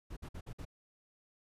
brown noise bursts, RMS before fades -44 dBFS, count 5, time 0.1-0.652 s, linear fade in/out 10 ms, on 68 ms, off 53 ms, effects resampled to 32000 Hz

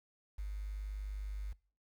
sine tone with quantisation, 50.4 Hz, G1, 49 cents sharp, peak -37 dBFS, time 0.38-1.53 s, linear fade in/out 10 ms, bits 10, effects noise-tail reverb RT60 0.4 s tail -22 dB re dry

